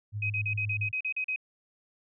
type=tone with tremolo; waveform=sine; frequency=104.4 Hz; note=G#2; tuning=10 cents sharp; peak=-29 dBFS; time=0.12-0.92 s; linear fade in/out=50 ms; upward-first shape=triangle; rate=7.6 Hz; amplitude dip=45%
type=tone bursts; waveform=sine; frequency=2525 Hz; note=D#7; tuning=25 cents sharp; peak=-28 dBFS; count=10; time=0.22-1.361 s; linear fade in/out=5 ms; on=79 ms; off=39 ms
effects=none